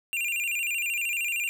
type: tone with vibrato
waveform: square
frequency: 2576 Hz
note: E7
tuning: 41 cents flat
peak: -27 dBFS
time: 0.13-1.49 s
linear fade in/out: 0 ms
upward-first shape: square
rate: 13 Hz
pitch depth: 120 cents each way
effects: none